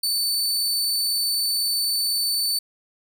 sawtooth tone, 4518 Hz, C#8, 32 cents sharp, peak -18 dBFS, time 0.03-2.59 s, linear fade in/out 5 ms, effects none

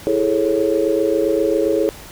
sine chord, A major seventh, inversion second, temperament just, 330 / 412.5 / 440 / 550 Hz, E4 / G#4 / A4 / C#5, +2 / -12 / 0 / -14 cents, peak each -20 dBFS, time 0.07-1.89 s, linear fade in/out 0 ms, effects pink hiss -38 dBFS RMS until 2.11 s

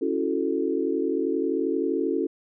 sine chord, F# minor seventh, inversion second, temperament equal, 277.2 / 329.6 / 370 / 440 Hz, C#4 / E4 / F#4 / A4, 0 / 0 / 0 / 0 cents, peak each -28 dBFS, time 0.01-2.27 s, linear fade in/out 10 ms, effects none

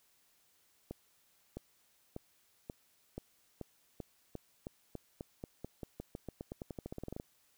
accelerating click train, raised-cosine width 2 ms, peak -28 dBFS, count 30, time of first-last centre 0.91-7.199 s, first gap 660 ms, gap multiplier 0.9, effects white hiss -71 dBFS RMS until 7.57 s

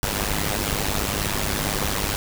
pink noise with amplitude modulation, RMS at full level -21 dBFS, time 0.03-2.16 s, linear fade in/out 0 ms, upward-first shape sine, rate 102 Hz, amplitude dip 80%, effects none

